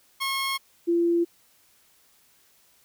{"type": "tone pair in turn", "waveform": ["15% pulse", "sine"], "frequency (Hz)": [1084, 341.4], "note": ["C#6", "F4"], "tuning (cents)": [-39, -39], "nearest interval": "octave + minor sixth", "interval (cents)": 2000, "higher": "first", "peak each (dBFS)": -19, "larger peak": "neither", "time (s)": [[0.2, 0.58], [0.87, 1.25]], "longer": "neither", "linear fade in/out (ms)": 20, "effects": ["white hiss -61 dBFS RMS until 2.84 s"]}